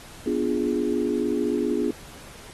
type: chord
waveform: sine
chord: B diminished seventh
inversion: none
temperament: equal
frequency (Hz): 246.9 / 293.7 / 349.2 / 415.3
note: B3 / D4 / F4 / Ab4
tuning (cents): 0 / 0 / 0 / 0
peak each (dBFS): -27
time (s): 0.26-1.91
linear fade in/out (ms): 5
effects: pink hiss -45 dBFS RMS until 2.53 s + AAC 32 kbps